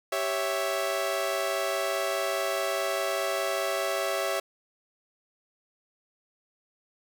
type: chord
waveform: sawtooth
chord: C# diminished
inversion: second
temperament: equal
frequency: 392 / 554.4 / 659.3 Hz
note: G4 / C#5 / E5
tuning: 0 / 0 / 0 cents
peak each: -30 / -27 / -26 dBFS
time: 0.12-4.4 s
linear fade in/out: 5 ms
effects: none